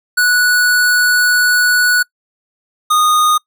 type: tone pair in turn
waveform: square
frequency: 1473 / 1232.9 Hz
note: F#6 / D#6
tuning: -8 / -16 cents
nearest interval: minor third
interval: 308 cents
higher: first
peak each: -10 dBFS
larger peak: neither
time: 0.17-2.03 / 2.9-3.38 s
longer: first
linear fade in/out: 10 ms
effects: noise-tail reverb RT60 0.1 s tail -24 dB re dry